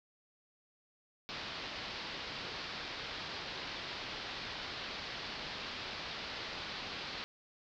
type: low-pass noise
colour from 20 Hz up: white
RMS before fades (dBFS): -43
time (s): 1.29-7.24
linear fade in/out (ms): 0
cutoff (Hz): 4800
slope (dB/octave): 48
effects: none